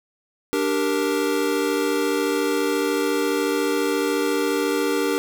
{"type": "chord", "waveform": "square", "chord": "G minor", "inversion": "second", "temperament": "equal", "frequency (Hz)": [293.7, 392, 466.2], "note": ["D4", "G4", "Bb4"], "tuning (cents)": [0, 0, 0], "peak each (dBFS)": -25, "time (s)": [0.53, 5.18], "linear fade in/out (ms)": 0, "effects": []}